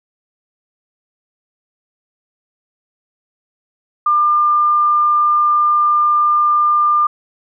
sine tone, 1199 Hz, D6, 36 cents sharp, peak -10 dBFS, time 4.06-7.07 s, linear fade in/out 5 ms, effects none

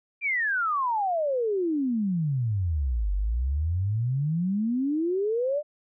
sine exponential two-way sweep, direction down then up, 2421 to 46.7 to 612 Hz, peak -23 dBFS, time 0.21-5.63 s, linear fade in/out 50 ms, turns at 3.13 s, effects none

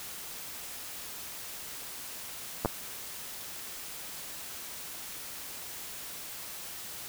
clicks, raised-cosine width 1 ms, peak -14 / -13 dBFS, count 2, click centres 2.649 / 2.658 s, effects white hiss -42 dBFS RMS until 7.08 s

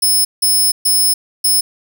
15% pulse tone bursts at uneven times, 5220 Hz, E8, 18 cents flat, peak -5 dBFS, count 4, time 0.02-0.25 / 0.42-0.72 / 0.85-1.14 / 1.44-1.61 s, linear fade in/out 10 ms, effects none

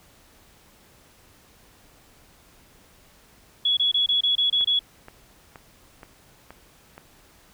sine tone bursts, 3371 Hz, G#7, 25 cents sharp, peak -18 dBFS, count 8, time 3.65-4.792 s, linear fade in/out 5 ms, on 120 ms, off 26 ms
click train, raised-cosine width 0.5 ms, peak -26 dBFS, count 6, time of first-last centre 4.61-6.98 s, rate 2.11 Hz
effects pink hiss -55 dBFS RMS until 7.53 s

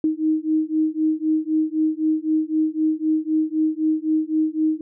sine beating tone pair, 311.1 / 315 Hz, D#4 / D#4, 0 / +21 cents, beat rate 3.9 Hz, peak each -21 dBFS, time 0.04-4.81 s, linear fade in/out 2 ms, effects none

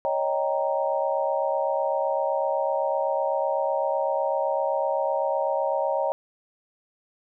sine chord, Eb dominant seventh, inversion third, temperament equal, 554.4 / 622.3 / 784 / 932.3 Hz, Db5 / Eb5 / G5 / Bb5, 0 / 0 / 0 / 0 cents, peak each -26 / -27 / -30 / -29 dBFS, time 0.05-6.12 s, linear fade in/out 0 ms, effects none

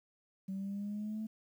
sine linear sweep, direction up, 190.4 to 220 Hz, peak -35 dBFS, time 0.48-1.27 s, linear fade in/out 10 ms, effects tanh soft clip ceiling -33 dBFS + 11-bit

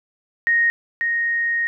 sine tone pair in turn, 1864.7 / 1864.7 Hz, A#6 / A#6, 0 / 0 cents, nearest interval unison, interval 0 cents, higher neither, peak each -14 / -18 dBFS, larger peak first, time 0.47-0.7 / 1.01-1.67 s, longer second, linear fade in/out 0 ms, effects none

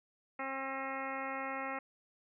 harmonic tone with a mistuned harmonic, 268.2 Hz, C4, 43 cents sharp, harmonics 1 / 2 / 3 / 4 / 5 / 6 / 7 / 8 / 9 / 10, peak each -46 / -44 / -43 / -45 / -44 / -54 / -45 / -46 / -51 / -57 dBFS, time 0.39-1.79 s, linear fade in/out 5 ms, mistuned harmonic 9, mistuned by +42 cents, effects none

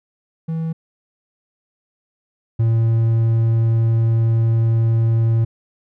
triangle tone pair in turn, 162.3 / 113.87 Hz, E3 / A#2, -27 / -40 cents, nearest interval tritone, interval 613 cents, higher first, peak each -18 / -11 dBFS, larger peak second, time 0.48-0.73 / 2.59-5.45 s, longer second, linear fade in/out 10 ms, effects none

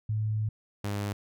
sine / sawtooth tone pair in turn, 107.9 / 101.84 Hz, A2 / G#2, -33 / -33 cents, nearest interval minor second, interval 100 cents, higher first, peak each -26 dBFS, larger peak neither, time 0.09-0.49 / 0.84-1.13 s, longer first, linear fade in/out 5 ms, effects none

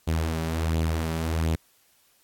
sawtooth tone with flanger, 80.8 Hz, E2, 34 cents flat, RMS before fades -26 dBFS, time 0.07-1.56 s, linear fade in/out 10 ms, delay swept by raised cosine 0.27 to 5.27 ms, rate 1.4 Hz, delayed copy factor +0.5, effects white hiss -63 dBFS RMS until 2.23 s + AAC 64 kbps

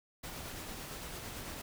pink noise with tremolo, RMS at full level -43 dBFS, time 0.23-1.62 s, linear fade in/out 10 ms, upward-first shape sine, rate 8.9 Hz, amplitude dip 25%, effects none

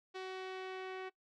sawtooth tone with low-pass filter sweep, 375.5 Hz, F#4, 26 cents sharp, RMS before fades -44 dBFS, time 0.14-1.1 s, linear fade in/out 20 ms, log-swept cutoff 4000 to 2500 Hz, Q 1.3, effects noise-tail reverb RT60 0.1 s tail -21 dB re dry

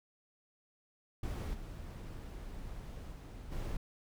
brown noise with level steps, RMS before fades -38 / -45 / -47 / -39 dBFS, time 1.23-3.77 s, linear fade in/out 5 ms, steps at 1.53 / 3.12 / 3.51 s, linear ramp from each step 20 ms, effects none

